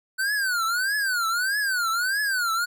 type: tone with vibrato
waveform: square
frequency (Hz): 1500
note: F#6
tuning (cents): +23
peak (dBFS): -23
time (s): 0.18-2.66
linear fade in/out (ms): 20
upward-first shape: triangle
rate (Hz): 1.6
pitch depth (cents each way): 240
effects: none